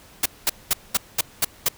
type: noise bursts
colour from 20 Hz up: white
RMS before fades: -19 dBFS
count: 7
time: 0.23-1.686 s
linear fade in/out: 5 ms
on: 28 ms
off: 210 ms
effects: pink hiss -49 dBFS RMS until 1.77 s